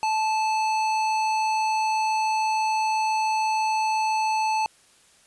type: tone with hard clipping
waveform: sine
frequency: 873 Hz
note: A5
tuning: 14 cents flat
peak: -23 dBFS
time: 0.03-4.66 s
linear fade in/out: 0 ms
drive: 14 dB
effects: white hiss -57 dBFS RMS until 5.26 s + resampled to 24000 Hz